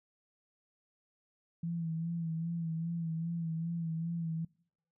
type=tone with vibrato; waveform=sine; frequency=165.6 Hz; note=E3; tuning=8 cents sharp; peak=-33 dBFS; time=1.63-4.45 s; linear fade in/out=5 ms; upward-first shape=sine; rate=2.5 Hz; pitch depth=44 cents each way; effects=noise-tail reverb RT60 0.7 s tail -25 dB re dry